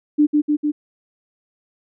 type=tone with echo; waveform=sine; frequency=297.4 Hz; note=D4; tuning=22 cents sharp; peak=-10 dBFS; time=0.18-0.27 s; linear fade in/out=20 ms; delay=150 ms; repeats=3; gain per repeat=-2 dB; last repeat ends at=0.72 s; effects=none